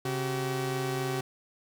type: tone pair together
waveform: sawtooth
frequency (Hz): 134.9 / 380.9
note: C#3 / G4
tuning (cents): -47 / -50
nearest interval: octave + tritone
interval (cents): 1797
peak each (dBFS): -28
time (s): 0.05-1.21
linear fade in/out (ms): 5
effects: none